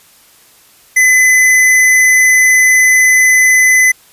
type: tone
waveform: square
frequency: 2019 Hz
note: B6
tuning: 38 cents sharp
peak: -6 dBFS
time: 0.96-3.92 s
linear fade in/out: 10 ms
effects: white hiss -45 dBFS RMS until 4.12 s + resampled to 32000 Hz